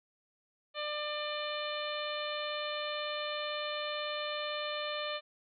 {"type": "harmonic tone", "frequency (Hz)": 597, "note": "D5", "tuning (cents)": 28, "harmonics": [1, 2, 3, 4, 5, 6, 7], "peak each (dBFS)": [-38, -41, -44, -44, -43, -43, -46], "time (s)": [0.74, 5.21], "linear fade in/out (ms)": 50, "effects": []}